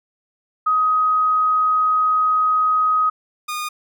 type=tone pair in turn; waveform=sine / sawtooth; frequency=1258 / 1224.3 Hz; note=D#6 / D#6; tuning=+19 / -28 cents; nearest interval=unison; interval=47 cents; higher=first; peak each=-14 / -20 dBFS; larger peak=first; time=0.66-3.1 / 3.48-3.69 s; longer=first; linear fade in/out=10 ms; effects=none